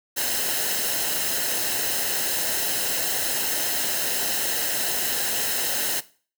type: noise with comb filter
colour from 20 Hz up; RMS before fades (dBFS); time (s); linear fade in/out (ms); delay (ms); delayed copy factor
white; -25; 0.16-6.01; 20; 0.86; -0.6
effects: noise-tail reverb RT60 0.4 s tail -18 dB re dry